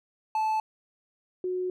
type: tone pair in turn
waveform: triangle / sine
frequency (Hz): 872 / 365.9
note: A5 / F#4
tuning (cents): -16 / -19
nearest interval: octave + minor third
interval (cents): 1503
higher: first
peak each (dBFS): -22 / -27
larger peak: first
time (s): 0.35-0.6 / 1.44-1.7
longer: second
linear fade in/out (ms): 2
effects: none